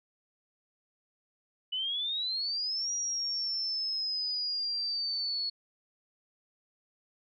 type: exponential two-way sweep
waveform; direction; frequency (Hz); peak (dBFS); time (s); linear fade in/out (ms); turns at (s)
sine; up then down; 2960 to 5750 to 4367; -30; 1.72-5.5; 10; 2.92
effects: none